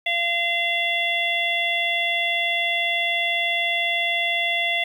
harmonic tone, 686 Hz, F5, 31 cents flat, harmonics 1 / 3 / 4 / 5, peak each -28 / -23 / -27 / -26 dBFS, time 0.06-4.84 s, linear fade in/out 5 ms, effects 8-bit

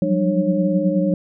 sine tone cluster, 177.2 / 185.4 / 196 / 302.6 / 548 Hz, F3 / F#3 / G3 / D#4 / C#5, +25 / +4 / 0 / -48 / -20 cents, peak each -22 dBFS, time 0.02-1.14 s, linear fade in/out 2 ms, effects none

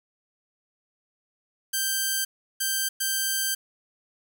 5% pulse tone bursts at uneven times, 1568 Hz, G6, in tune, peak -13 dBFS, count 3, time 1.73-2.25 / 2.6-2.89 / 3-3.55 s, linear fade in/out 10 ms, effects none

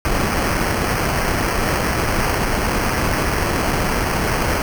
pink noise with sample-and-hold, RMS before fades -19 dBFS, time 0.05-4.62 s, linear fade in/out 0 ms, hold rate 3675 Hz, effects none

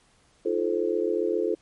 sine chord, F dominant seventh, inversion third, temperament just, 314.3 / 349.2 / 436.5 / 523.8 Hz, Eb4 / F4 / A4 / C5, +18 / 0 / -14 / +2 cents, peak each -32 / -27 / -26 / -31 dBFS, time 0.45-1.55 s, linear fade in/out 10 ms, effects pink hiss -62 dBFS RMS until 1.61 s + MP3 48 kbps

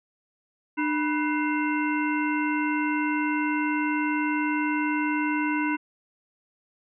harmonic tone with a mistuned harmonic, 300 Hz, D4, 37 cents sharp, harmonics 1 / 3 / 5 / 7 / 9, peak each -25 / -30 / -32 / -33 / -35 dBFS, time 0.77-5.77 s, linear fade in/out 20 ms, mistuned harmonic 3, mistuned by +140 cents, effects none

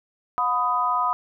sine tone cluster, 721 / 998 / 1247 Hz, F#5 / B5 / D#6, -45 / +18 / +3 cents, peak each -28 / -23 / -23 dBFS, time 0.38-1.13 s, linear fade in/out 0 ms, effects none

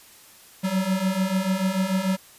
square beating tone pair, 185 / 191.8 Hz, F#3 / G3, 0 / -37 cents, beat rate 6.8 Hz, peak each -27 / -24 dBFS, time 0.63-2.17 s, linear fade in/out 20 ms, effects white hiss -50 dBFS RMS until 2.38 s + resampled to 32000 Hz

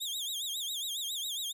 sawtooth tone with vibrato, 3500 Hz, A7, 10 cents flat, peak -31 dBFS, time 0-1.53 s, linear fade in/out 20 ms, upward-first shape sine, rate 7.3 Hz, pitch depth 170 cents each way, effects none

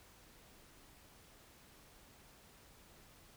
silence, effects pink hiss -62 dBFS RMS until 3.36 s

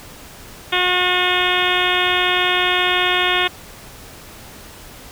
harmonic tone with a mistuned harmonic, 361.5 Hz, F#4, 40 cents flat, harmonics 1 / 2 / 3 / 4 / 5 / 6 / 7 / 8 / 9 / 10, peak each -24 / -24 / -24 / -24 / -24 / -24 / -24 / -24 / -24 / -24 dBFS, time 0.72-3.48 s, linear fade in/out 10 ms, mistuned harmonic 10, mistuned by -18 cents, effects pink hiss -39 dBFS RMS until 5.11 s

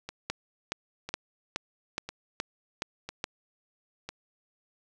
two click trains, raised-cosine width 0.2 ms, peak -20 / -13 dBFS, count 5 / 8, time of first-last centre 0.09-4.09 / 0.3-3.241 s, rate 1 / 2.38 Hz, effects none

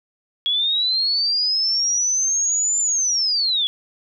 sine linear two-way sweep, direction up then down, 3322 to 7190 to 3322 Hz, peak -17 dBFS, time 0.46-3.67 s, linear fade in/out 0 ms, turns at 2.8 s, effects none

